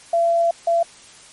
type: tone pair in turn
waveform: sine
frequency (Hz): 677 / 677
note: E5 / E5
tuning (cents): +46 / +46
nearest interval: unison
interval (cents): 0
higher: neither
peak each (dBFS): -14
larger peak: neither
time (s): 0.13-0.51 / 0.67-0.83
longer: first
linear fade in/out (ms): 5
effects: white hiss -45 dBFS RMS until 1.32 s + MP3 48 kbps